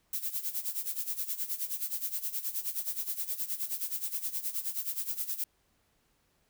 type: noise with tremolo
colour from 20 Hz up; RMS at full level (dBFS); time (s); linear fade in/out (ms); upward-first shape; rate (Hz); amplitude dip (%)
violet; -32; 0.13-5.44; 2; sine; 9.5; 80
effects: pink hiss -72 dBFS RMS until 6.49 s